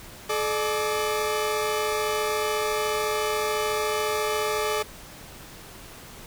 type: tone cluster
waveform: sawtooth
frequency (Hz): 428.9 / 601 / 1168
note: A4 / D5 / D6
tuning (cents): -44 / +40 / -10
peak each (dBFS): -22 / -27 / -27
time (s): 0.29-4.83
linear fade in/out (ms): 10
effects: pink hiss -44 dBFS RMS until 6.26 s